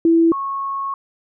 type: tone pair in turn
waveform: sine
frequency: 331.3 / 1097.7 Hz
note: E4 / C#6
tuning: +9 / -17 cents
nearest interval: octave + major sixth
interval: 2074 cents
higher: second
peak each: -10 / -21 dBFS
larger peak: first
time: 0.05-0.32 / 0.32-0.94 s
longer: second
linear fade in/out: 2 ms
effects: none